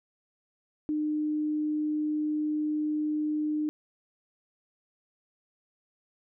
sine tone, 303.3 Hz, D#4, 44 cents flat, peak -26 dBFS, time 0.89-3.69 s, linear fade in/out 0 ms, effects none

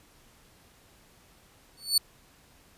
sawtooth tone with exponential growth, 4467 Hz, C#8, 12 cents sharp, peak -14 dBFS, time 1.77-1.98 s, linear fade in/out 5 ms, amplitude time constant 44 ms, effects pink hiss -59 dBFS RMS until 2.77 s + resampled to 32000 Hz

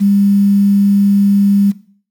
sine tone with quantisation, 200.3 Hz, G3, 38 cents sharp, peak -8 dBFS, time 0-1.72 s, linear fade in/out 20 ms, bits 6, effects noise-tail reverb RT60 0.5 s tail -17 dB re dry

